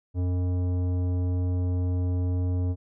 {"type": "tone with tanh clipping", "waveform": "triangle", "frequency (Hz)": 89.9, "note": "F#2", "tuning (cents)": -49, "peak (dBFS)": -25, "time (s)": [0.14, 2.76], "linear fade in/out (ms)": 50, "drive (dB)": 17, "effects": []}